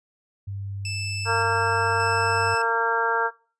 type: tone with pitch glide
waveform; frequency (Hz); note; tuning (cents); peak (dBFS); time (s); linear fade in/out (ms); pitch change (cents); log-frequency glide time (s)
sine; 99 to 98.43; G2 to G2; +18 to +8; -29; 0.47-2.55; 10; -10; 1.61-2.42
type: tone with tremolo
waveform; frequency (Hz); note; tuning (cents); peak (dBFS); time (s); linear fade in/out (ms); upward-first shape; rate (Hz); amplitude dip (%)
20% pulse; 2637; E7; 0; -25; 0.85-2.62; 2; square; 0.87; 35
type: harmonic tone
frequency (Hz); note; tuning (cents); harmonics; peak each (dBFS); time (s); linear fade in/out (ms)
229.4; A#3; -28; 2 / 3 / 4 / 5 / 6 / 7; -27 / -33 / -25 / -31 / -25 / -27; 1.25-3.31; 50
effects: noise-tail reverb RT60 0.4 s tail -22 dB re dry + resampled to 22050 Hz